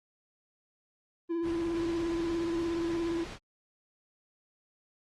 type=tone with vibrato; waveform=triangle; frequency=336.1 Hz; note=E4; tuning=34 cents sharp; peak=-27 dBFS; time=1.29-3.25 s; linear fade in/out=20 ms; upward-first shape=sine; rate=17 Hz; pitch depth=33 cents each way
type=noise; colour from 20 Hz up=pink; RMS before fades=-42 dBFS; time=1.42-3.39 s; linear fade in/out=50 ms
effects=low-pass 5000 Hz 12 dB/octave + Opus 24 kbps